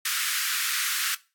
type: high-pass noise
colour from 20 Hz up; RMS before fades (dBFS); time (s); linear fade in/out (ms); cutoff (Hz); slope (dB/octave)
pink; -27; 0.05-1.15; 5; 1300; 48
effects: noise-tail reverb RT60 0.3 s tail -19 dB re dry + AAC 64 kbps